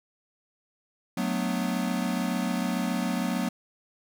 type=chord; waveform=square; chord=B minor seventh; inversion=second; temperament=equal; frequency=185 / 220 / 246.9 / 293.7 Hz; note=F#3 / A3 / B3 / D4; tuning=0 / 0 / 0 / 0 cents; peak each=-31 / -33 / -31 / -37 dBFS; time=1.17-3.49 s; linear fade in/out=5 ms; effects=none